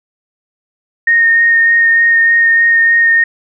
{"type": "tone with vibrato", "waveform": "sine", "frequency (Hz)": 1846, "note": "A#6", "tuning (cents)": -17, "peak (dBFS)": -6, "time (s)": [1.07, 3.24], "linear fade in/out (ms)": 5, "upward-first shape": "sine", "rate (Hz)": 3.3, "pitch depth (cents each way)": 11, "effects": []}